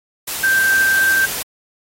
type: tone in noise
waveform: sine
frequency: 1568 Hz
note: G6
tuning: in tune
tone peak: -12 dBFS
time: 0.43-1.26 s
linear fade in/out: 10 ms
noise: white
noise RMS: -24 dBFS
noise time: 0.27-1.43 s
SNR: +9 dB
effects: AAC 48 kbps